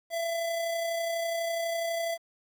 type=tone with amplitude modulation; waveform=square; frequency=670 Hz; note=E5; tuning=28 cents sharp; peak=-28 dBFS; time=0.1-2.18 s; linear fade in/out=50 ms; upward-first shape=sine; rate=32.1 Hz; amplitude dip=30%; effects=10-bit